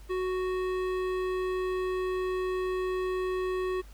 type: tone with hard clipping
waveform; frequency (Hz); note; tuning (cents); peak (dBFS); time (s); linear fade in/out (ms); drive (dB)
sine; 370.1; F#4; 0; -30; 0.09-3.82; 20; 14
effects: added 50 Hz sine -46 dBFS peak until 3.93 s + pink hiss -58 dBFS RMS until 3.93 s